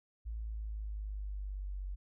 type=exponential sweep; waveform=sine; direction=down; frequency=55.6 to 46.84 Hz; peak=-37 dBFS; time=0.25-1.96 s; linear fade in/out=20 ms; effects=none